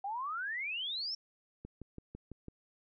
sine exponential sweep, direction up, 764 to 5560 Hz, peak -35 dBFS, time 0.04-1.15 s, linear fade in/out 5 ms
click train, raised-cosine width 3 ms, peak -32 dBFS, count 6, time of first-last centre 1.65-2.483 s, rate 6 Hz
effects none

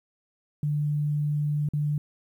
sine tone with dropouts, 148 Hz, D3, 14 cents sharp, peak -23 dBFS, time 0.63-1.98 s, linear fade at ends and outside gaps 2 ms, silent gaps 1.688-1.735 s, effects 10-bit

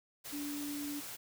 sine tone in noise, 289.8 Hz, D4, 23 cents flat, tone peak -38 dBFS, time 0.32-1.01 s, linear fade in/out 20 ms, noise white, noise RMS -45 dBFS, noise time 0.24-1.17 s, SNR +4 dB, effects none

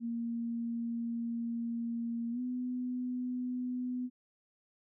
sine tone with pitch glide, 233.1 to 249.8 Hz, A#3 to B3, 0 to +20 cents, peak -33 dBFS, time 0-4.1 s, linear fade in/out 50 ms, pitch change +120 cents, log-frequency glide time 2.31-2.4 s, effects none

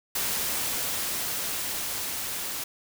white noise with level ramp, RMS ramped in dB -28 to -33 dBFS, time 0.15-2.64 s, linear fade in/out 5 ms, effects none

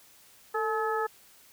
harmonic tone with a mistuned harmonic, 428.9 Hz, A4, 44 cents flat, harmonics 1 / 2 / 3 / 4, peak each -30 / -32 / -32 / -36 dBFS, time 0.54-1.07 s, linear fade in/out 10 ms, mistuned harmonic 1, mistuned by +65 cents, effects white hiss -57 dBFS RMS until 1.52 s

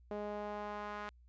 sawtooth tone with band-pass filter sweep, 207.7 Hz, G#3, in tune, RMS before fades -42 dBFS, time 0.11-1.09 s, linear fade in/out 0 ms, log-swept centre 540 to 1300 Hz, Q 1.6, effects added 60 Hz sine -59 dBFS peak until 1.28 s + resampled to 16000 Hz

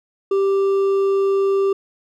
triangle tone with hard clipping, 392 Hz, G4, in tune, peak -16 dBFS, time 0.31-1.73 s, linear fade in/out 5 ms, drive 8 dB, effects none

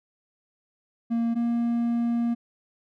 triangle tone pair in turn, 232 / 235.2 Hz, A#3 / A#3, -8 / +16 cents, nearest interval unison, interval 24 cents, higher second, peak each -20 dBFS, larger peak neither, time 1.1-1.35 / 1.35-2.35 s, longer second, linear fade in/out 20 ms, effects none

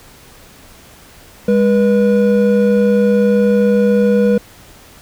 triangle tone pair together, 204 / 485.2 Hz, G#3 / B4, -31 / -31 cents, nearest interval octave + minor third, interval 1500 cents, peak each -10 dBFS, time 1.48-4.38 s, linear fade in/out 5 ms, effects pink hiss -42 dBFS RMS until 5.01 s

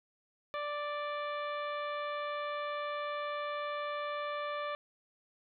harmonic tone, 587.3 Hz, D5, in tune, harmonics 1 / 2 / 3 / 4 / 5 / 6 / 7, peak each -38 / -38 / -45 / -47 / -54 / -50 / -60 dBFS, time 0.54-4.75 s, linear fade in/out 0 ms, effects none

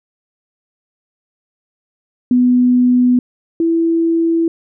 sine tone pair in turn, 248.2 / 331.3 Hz, B3 / E4, +9 / +9 cents, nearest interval perfect fourth, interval 500 cents, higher second, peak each -8 / -11 dBFS, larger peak first, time 2.31-3.19 / 3.6-4.48 s, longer neither, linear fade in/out 2 ms, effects none

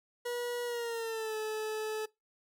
40% pulse tone with pitch glide, 483.1 to 432.9 Hz, B4 to A4, -38 to -28 cents, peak -33 dBFS, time 0.25-2.06 s, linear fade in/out 10 ms, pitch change -190 cents, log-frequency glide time 0.65-1.36 s, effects noise-tail reverb RT60 0.2 s tail -22 dB re dry

